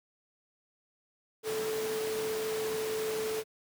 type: tone in noise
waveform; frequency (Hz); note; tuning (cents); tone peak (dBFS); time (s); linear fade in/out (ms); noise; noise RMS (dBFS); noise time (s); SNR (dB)
sine; 437.4; A4; -10; -31; 1.43-3.44; 50; pink; -38; 1.43-3.44; +4
effects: high-pass 200 Hz 12 dB/octave